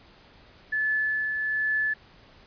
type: tone with tremolo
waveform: sine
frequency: 1732 Hz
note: A6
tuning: 28 cents flat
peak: -22 dBFS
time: 0.72-1.94 s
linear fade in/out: 10 ms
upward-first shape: triangle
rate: 1.2 Hz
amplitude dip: 40%
effects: pink hiss -54 dBFS RMS until 2.46 s + resampled to 11025 Hz